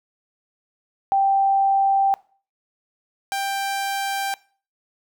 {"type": "tone pair in turn", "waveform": ["sine", "sawtooth"], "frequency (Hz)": [784, 787.6], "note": ["G5", "G5"], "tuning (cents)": [0, 8], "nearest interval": "unison", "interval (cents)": 8, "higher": "second", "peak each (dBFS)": [-15, -19], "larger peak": "first", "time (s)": [[1.12, 2.14], [3.32, 4.34]], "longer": "neither", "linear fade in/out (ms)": 0, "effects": ["noise-tail reverb RT60 0.4 s tail -21 dB re dry"]}